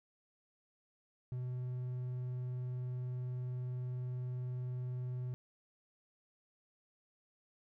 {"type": "tone with vibrato", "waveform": "triangle", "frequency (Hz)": 125.4, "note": "B2", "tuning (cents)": 27, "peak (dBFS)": -35, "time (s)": [1.32, 5.34], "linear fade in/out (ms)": 0, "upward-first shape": "sine", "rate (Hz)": 20, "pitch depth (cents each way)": 22, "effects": []}